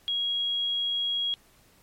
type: tone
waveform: sine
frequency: 3300 Hz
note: G#7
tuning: 12 cents flat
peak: -25 dBFS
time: 0.08-1.34 s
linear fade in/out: 0 ms
effects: pink hiss -60 dBFS RMS until 1.82 s + MP3 64 kbps